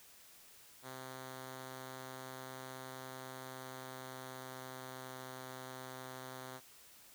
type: tone with pitch glide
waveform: 5% pulse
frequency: 130.3 to 129.47 Hz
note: C3 to C3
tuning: -7 to -18 cents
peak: -35 dBFS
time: 0.82-6.61 s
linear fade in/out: 50 ms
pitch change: -11 cents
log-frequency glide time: 3.25-5.27 s
effects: white hiss -60 dBFS RMS until 7.14 s